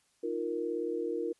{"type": "chord", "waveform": "sine", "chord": "Eb suspended second", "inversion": "none", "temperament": "just", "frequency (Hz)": [311.1, 350, 466.7], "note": ["Eb4", "F4", "Bb4"], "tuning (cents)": [0, 4, 2], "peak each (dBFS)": [-38, -35, -34], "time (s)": [0.23, 1.33], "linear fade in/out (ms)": 10, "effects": ["white hiss -71 dBFS RMS until 1.39 s", "resampled to 24000 Hz"]}